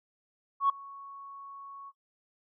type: tone with ADSR envelope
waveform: sine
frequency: 1108.7 Hz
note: C#6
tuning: in tune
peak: -19 dBFS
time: 0.6-1.92 s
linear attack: 95 ms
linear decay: 6 ms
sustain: -24 dB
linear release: 38 ms
effects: noise-tail reverb RT60 0.1 s tail -20 dB re dry + tanh soft clip ceiling -16 dBFS